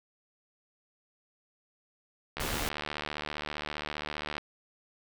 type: click train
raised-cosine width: 0.3 ms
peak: -18 dBFS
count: 152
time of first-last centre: 2.37-4.381 s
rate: 75.1 Hz
type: noise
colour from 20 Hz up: pink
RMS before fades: -34 dBFS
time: 2.4-2.69 s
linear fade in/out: 2 ms
effects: none